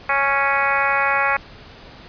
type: harmonic tone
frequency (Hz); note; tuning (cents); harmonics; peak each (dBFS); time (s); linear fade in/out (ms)
277.2; C#4; 0; 2 / 3 / 4 / 5 / 6 / 7 / 8 / 9; -27 / -23 / -23 / -23 / -24 / -25 / -25 / -27; 0.09-1.37; 5
effects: pink hiss -42 dBFS RMS until 2.08 s + resampled to 11025 Hz